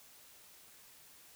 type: silence
effects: white hiss -59 dBFS RMS until 1.35 s